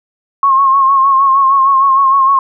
sine tone with vibrato, 1084 Hz, C#6, 39 cents flat, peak -6 dBFS, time 0.43-2.39 s, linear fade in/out 2 ms, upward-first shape sine, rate 6.5 Hz, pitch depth 46 cents each way, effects none

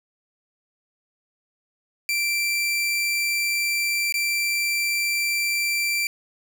sawtooth tone with dropouts, 2349 Hz, D7, in tune, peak -18 dBFS, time 2.09-6.07 s, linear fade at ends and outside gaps 1 ms, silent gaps 4.124-4.141 s, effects none

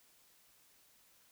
silence, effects white hiss -67 dBFS RMS until 1.31 s

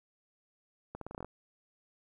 accelerating click train, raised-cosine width 1 ms, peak -27 dBFS, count 9, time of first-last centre 0.95-1.246 s, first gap 63 ms, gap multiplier 0.84, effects 11-bit

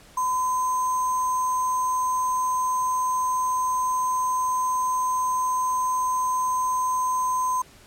sine tone with sample-and-hold, 1012 Hz, B5, 42 cents sharp, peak -21 dBFS, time 0.17-7.62 s, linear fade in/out 5 ms, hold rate 7350 Hz, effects pink hiss -51 dBFS RMS until 7.86 s + low-pass 12000 Hz 12 dB/octave

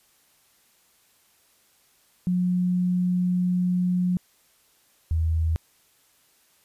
sine tone pair in turn, 180 / 80.79 Hz, F#3 / E2, -47 / -34 cents, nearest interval octave + major second, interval 1387 cents, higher first, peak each -20 dBFS, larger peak neither, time 2.27-4.17 / 5.11-5.56 s, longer first, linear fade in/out 0 ms, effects white hiss -62 dBFS RMS until 6.64 s + resampled to 32000 Hz

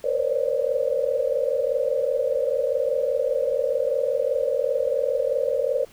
sine tone cluster, 469.2 / 512 / 530 / 555 / 593 Hz, A#4 / C5 / C5 / C#5 / D5, +11 / -38 / +22 / +2 / +17 cents, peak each -27 dBFS, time 0.04-5.85 s, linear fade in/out 5 ms, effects pink hiss -52 dBFS RMS until 5.92 s

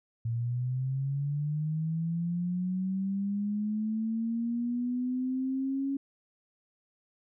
sine linear sweep, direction up, 114 to 276.8 Hz, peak -28 dBFS, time 0.25-5.97 s, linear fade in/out 5 ms, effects none

